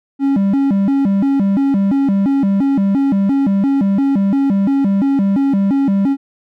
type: tone with vibrato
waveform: triangle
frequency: 233.1 Hz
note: A#3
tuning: in tune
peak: -9 dBFS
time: 0.19-6.17 s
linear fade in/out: 50 ms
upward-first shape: square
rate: 2.9 Hz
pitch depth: 290 cents each way
effects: none